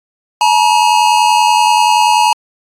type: tone pair together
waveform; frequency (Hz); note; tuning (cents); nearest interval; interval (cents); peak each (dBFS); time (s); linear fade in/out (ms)
square; 859 / 949.4; A5 / A#5; -42 / +31; major second; 173; -11; 0.41-2.33; 2
effects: low-pass 9000 Hz 12 dB/octave + AAC 64 kbps